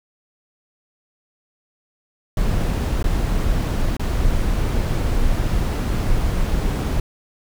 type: noise with dropouts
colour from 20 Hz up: brown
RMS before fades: -19 dBFS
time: 2.37-7 s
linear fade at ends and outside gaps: 2 ms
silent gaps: 3.028-3.041 / 3.968-3.995 s
effects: none